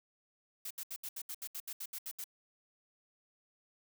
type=noise bursts; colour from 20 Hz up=blue; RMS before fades=-42 dBFS; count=13; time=0.65-2.242 s; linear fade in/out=5 ms; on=56 ms; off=72 ms; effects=none